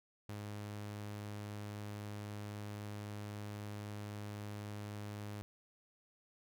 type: tone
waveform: sawtooth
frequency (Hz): 103.8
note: G#2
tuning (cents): 0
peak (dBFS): -39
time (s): 0.29-5.42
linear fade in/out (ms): 0
effects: none